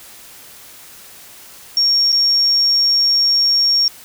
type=tone with dropouts; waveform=sine; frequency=5540 Hz; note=F8; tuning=15 cents flat; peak=-11 dBFS; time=1.77-3.88 s; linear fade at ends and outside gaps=1 ms; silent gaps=2.12-2.126 s; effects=white hiss -40 dBFS RMS until 4.04 s